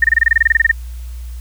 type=tone bursts; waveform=sine; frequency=1826 Hz; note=A#6; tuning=36 cents flat; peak=-6 dBFS; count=15; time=0.02-0.715 s; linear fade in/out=5 ms; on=23 ms; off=25 ms; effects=added 60 Hz sine -25 dBFS peak until 1.4 s + white hiss -46 dBFS RMS until 1.4 s